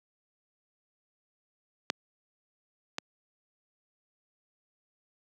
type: clicks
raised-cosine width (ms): 0.2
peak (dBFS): -8 / -14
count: 2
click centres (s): 1.901 / 2.984
effects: high-pass 200 Hz 12 dB/octave